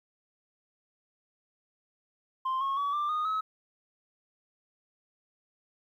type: tone with pitch steps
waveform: sine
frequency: 1046.5 / 1090.3 / 1136 / 1183.5 / 1233.1 / 1284.7 Hz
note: C6 / C#6 / C#6 / D6 / D#6 / E6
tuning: 0 / -29 / +42 / +13 / -16 / -45 cents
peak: -25 dBFS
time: 2.45-3.41 s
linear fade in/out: 10 ms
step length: 160 ms
effects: tanh soft clip ceiling -26 dBFS + 11-bit